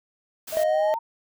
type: noise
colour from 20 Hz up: white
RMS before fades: -37 dBFS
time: 0.47-0.64 s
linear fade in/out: 10 ms
type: exponential sweep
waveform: sine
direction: up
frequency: 625 to 932.3 Hz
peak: -26 dBFS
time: 0.52-0.99 s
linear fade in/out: 10 ms
type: tone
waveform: triangle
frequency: 622.3 Hz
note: D#5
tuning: in tune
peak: -18 dBFS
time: 0.57-0.94 s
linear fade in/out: 0 ms
effects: none